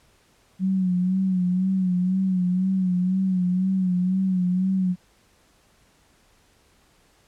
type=tone with vibrato; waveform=sine; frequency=185 Hz; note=F#3; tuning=in tune; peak=-19 dBFS; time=0.59-4.96 s; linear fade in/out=50 ms; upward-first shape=sine; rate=2 Hz; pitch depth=55 cents each way; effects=pink hiss -60 dBFS RMS until 7.27 s + low-pass 11000 Hz 12 dB/octave